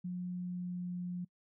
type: tone with pitch glide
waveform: sine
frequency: 179.4 to 178.06 Hz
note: F3 to F3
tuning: +47 to +34 cents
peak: -36 dBFS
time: 0.04-1.25 s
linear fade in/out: 10 ms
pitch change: -13 cents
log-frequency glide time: 0.33-0.94 s
effects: noise-tail reverb RT60 0.1 s tail -25 dB re dry